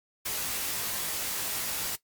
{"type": "noise with comb filter", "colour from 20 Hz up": "white", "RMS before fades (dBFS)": -32, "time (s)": [0.25, 1.96], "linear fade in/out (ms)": 10, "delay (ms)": 19, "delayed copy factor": 0.75, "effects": ["noise-tail reverb RT60 0.1 s tail -17 dB re dry", "MP3 96 kbps"]}